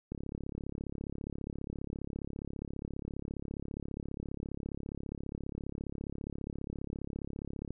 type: click train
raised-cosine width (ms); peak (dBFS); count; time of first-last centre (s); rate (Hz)
3; -26; 265; 0.12-7.706; 34.8
effects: none